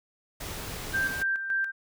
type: noise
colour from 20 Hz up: pink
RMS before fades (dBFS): -37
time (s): 0.4-1.23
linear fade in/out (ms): 10
type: tone with tremolo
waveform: sine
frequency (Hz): 1576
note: G6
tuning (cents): +9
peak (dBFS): -24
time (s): 0.93-1.72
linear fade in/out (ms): 20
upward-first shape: square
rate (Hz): 3.5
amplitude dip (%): 55
effects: none